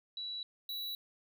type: tone pair in turn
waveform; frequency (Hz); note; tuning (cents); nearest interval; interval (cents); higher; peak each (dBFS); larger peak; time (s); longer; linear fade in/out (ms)
sine / square; 3928 / 3928; B7 / B7; -10 / -10; unison; 0; neither; -38 / -38; neither; 0.17-0.43 / 0.69-0.95; neither; 2
effects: none